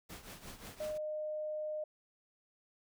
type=noise with tremolo; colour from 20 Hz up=pink; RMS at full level=-47 dBFS; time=0.09-0.98 s; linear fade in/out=10 ms; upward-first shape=triangle; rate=5.6 Hz; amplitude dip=75%
type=tone; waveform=sine; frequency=612 Hz; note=D#5; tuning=29 cents flat; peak=-36 dBFS; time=0.8-1.84 s; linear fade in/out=5 ms
effects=none